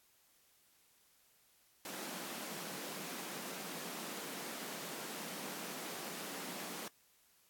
pink high-pass noise, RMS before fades -45 dBFS, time 1.85-6.88 s, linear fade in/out 2 ms, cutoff 170 Hz, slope 48 dB/octave, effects white hiss -70 dBFS RMS until 7.49 s + AAC 64 kbps

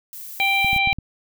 violet noise, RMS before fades -36 dBFS, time 0.13-0.78 s, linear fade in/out 0 ms
harmonic tone, 786 Hz, G5, 4 cents sharp, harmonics 1 / 3 / 4 / 5, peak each -23 / -18 / -29 / -28 dBFS, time 0.4-0.93 s, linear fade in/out 0 ms
clicks, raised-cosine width 5 ms, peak -18 dBFS, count 6, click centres 0.646 / 0.731 / 0.763 / 0.874 / 0.928 / 0.986 s
effects none

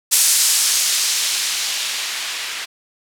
violet noise with low-pass filter sweep, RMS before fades -19 dBFS, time 0.11-2.66 s, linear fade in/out 20 ms, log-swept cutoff 8400 to 2400 Hz, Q 0.83, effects none

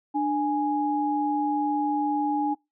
sine tone pair together, 296.3 / 830.6 Hz, D4 / G#5, +15 / 0 cents, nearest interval octave + tritone, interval 1785 cents, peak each -25 dBFS, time 0.14-2.55 s, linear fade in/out 20 ms, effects noise-tail reverb RT60 0.2 s tail -24 dB re dry

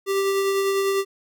square tone with tremolo, 392 Hz, G4, in tune, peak -19 dBFS, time 0.06-1.05 s, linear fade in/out 50 ms, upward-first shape triangle, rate 10 Hz, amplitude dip 30%, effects none

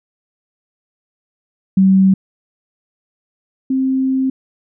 sine tone pair in turn, 191.2 / 263.6 Hz, G3 / C4, -43 / +13 cents, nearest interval tritone, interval 556 cents, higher second, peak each -7 / -13 dBFS, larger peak first, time 1.77-2.14 / 3.7-4.3 s, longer second, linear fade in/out 5 ms, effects none

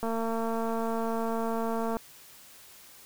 click train, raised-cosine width 1 ms, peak -19 dBFS, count 441, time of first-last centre 0.03-1.968 s, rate 227 Hz, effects white hiss -52 dBFS RMS until 3.05 s

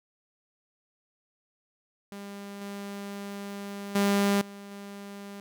sawtooth tone with level steps, 200.6 Hz, G3, 40 cents sharp, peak -35 / -32 / -18 / -38 / -36 dBFS, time 2.12-5.4 s, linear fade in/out 0 ms, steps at 2.61 / 3.95 / 4.41 / 4.71 s, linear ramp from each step 5 ms, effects none

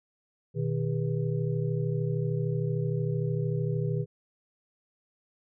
sine tone cluster, 121.4 / 154.6 / 403.9 / 487.9 Hz, B2 / D#3 / G#4 / B4, -29 / -11 / -48 / -21 cents, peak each -30 / -29 / -35 / -38 dBFS, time 0.54-4.06 s, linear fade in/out 50 ms, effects none

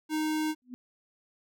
square tone, 310 Hz, D#4, 6 cents flat, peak -28 dBFS, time 0.09-0.55 s, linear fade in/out 50 ms
sine tone with exponential growth, 248.9 Hz, B3, 14 cents sharp, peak -34 dBFS, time 0.62-0.74 s, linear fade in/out 0 ms, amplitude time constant 24 ms
effects none

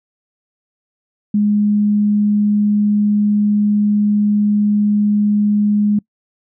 sine tone, 207.7 Hz, G#3, in tune, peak -11 dBFS, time 1.34-5.99 s, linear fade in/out 5 ms, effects noise-tail reverb RT60 0.1 s tail -25 dB re dry

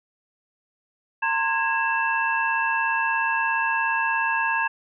sine tone cluster, 910 / 1047 / 1648 / 2663 Hz, A#5 / C6 / G#6 / E7, -42 / +1 / -14 / +17 cents, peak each -25 / -30 / -24 / -28 dBFS, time 1.22-4.68 s, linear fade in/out 10 ms, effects none

